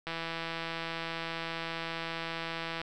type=click train; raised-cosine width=0.3 ms; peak=-20 dBFS; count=454; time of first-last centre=0.07-2.815 s; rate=165 Hz; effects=none